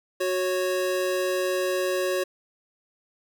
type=tone pair together; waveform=square; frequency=368.4 / 552 Hz; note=F#4 / C#5; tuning=-7 / -7 cents; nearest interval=perfect fifth; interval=700 cents; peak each=-27 dBFS; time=0.2-2.24 s; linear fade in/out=10 ms; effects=none